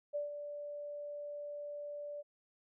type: tone with ADSR envelope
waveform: sine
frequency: 584 Hz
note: D5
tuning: 10 cents flat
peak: -33 dBFS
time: 0.13-2.23 s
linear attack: 25 ms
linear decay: 140 ms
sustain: -8 dB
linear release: 30 ms
effects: none